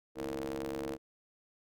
sawtooth ring-modulated tone, 69.3 Hz, C#2, in tune, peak -29 dBFS, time 0.15-0.98 s, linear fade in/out 50 ms, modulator 392 Hz, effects none

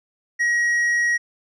triangle tone with tanh clipping, 1899 Hz, A#6, 32 cents sharp, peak -18 dBFS, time 0.39-1.18 s, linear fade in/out 20 ms, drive 9 dB, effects none

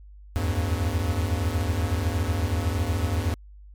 square tone cluster, 77.6 / 85.8 / 99.2 Hz, D#2 / F2 / G2, -4 / -30 / +21 cents, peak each -28 dBFS, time 0.36-3.34 s, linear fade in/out 0 ms, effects added 50 Hz sine -43 dBFS peak until 3.74 s + MP3 96 kbps

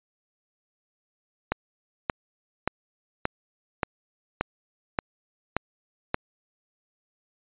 click train, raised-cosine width 0.5 ms, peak -8 dBFS, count 9, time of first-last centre 1.52-6.144 s, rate 1.73 Hz, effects resampled to 8000 Hz

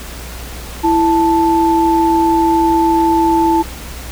sine tone pair together, 331.2 / 880 Hz, E4 / A5, +8 / 0 cents, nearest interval octave + perfect fourth, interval 1692 cents, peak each -12 dBFS, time 0.83-3.63 s, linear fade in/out 20 ms, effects added 60 Hz sine -29 dBFS peak until 4.11 s + pink hiss -31 dBFS RMS until 4.11 s

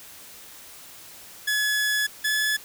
sawtooth tone pair in turn, 1700 / 1713.8 Hz, G#6 / A6, +40 / -46 cents, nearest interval unison, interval 14 cents, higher second, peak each -18 dBFS, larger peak neither, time 1.47-2.07 / 2.24-2.57 s, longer first, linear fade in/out 10 ms, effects white hiss -45 dBFS RMS until 2.64 s

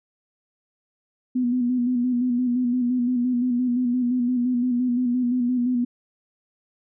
sine tone with vibrato, 246.9 Hz, B3, in tune, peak -19 dBFS, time 1.35-5.85 s, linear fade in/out 10 ms, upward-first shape square, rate 5.8 Hz, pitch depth 37 cents each way, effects none

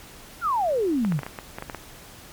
sine exponential sweep, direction down, 1480 to 130.81 Hz, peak -20 dBFS, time 0.41-1.21 s, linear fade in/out 50 ms
clicks, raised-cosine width 0.5 ms, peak -17 dBFS, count 10, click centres 1.049 / 1.122 / 1.191 / 1.233 / 1.265 / 1.388 / 1.585 / 1.624 / 1.698 / 1.747 s
effects pink hiss -45 dBFS RMS until 2.32 s + MP3 96 kbps

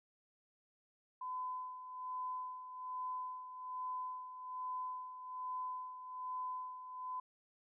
sine tone with tremolo, 1012 Hz, B5, 42 cents sharp, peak -38 dBFS, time 1.21-7.2 s, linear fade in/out 5 ms, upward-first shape sine, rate 1.2 Hz, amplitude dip 65%, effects none

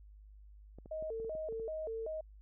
clicks, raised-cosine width 2 ms, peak -38 dBFS, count 8, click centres 0.786 / 0.859 / 1.025 / 1.2 / 1.247 / 1.352 / 1.525 / 1.598 s
sine tone with vibrato, 531 Hz, C5, 25 cents sharp, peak -37 dBFS, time 0.91-2.21 s, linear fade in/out 5 ms, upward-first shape square, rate 2.6 Hz, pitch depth 290 cents each way
effects added 51 Hz sine -53 dBFS peak until 2.41 s

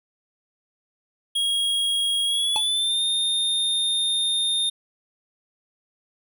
square tone with pitch glide, 3286 to 3646 Hz, G#7 to A#7, -19 to -39 cents, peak -21 dBFS, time 1.35-4.7 s, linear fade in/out 10 ms, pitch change +180 cents, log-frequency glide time 2.25-3.02 s
square tone with exponential decay, 863 Hz, A5, 34 cents flat, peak -21 dBFS, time 2.56-2.64 s, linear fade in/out 0 ms, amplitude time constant 16 ms
effects none

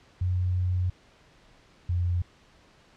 sine tone pair in turn, 90.7 / 88.02 Hz, F#2 / F2, -34 / +14 cents, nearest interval minor second, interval 52 cents, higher first, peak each -23 dBFS, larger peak neither, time 0.21-0.9 / 1.89-2.22 s, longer first, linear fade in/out 5 ms, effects pink hiss -58 dBFS RMS until 2.96 s + low-pass 5000 Hz 12 dB/octave

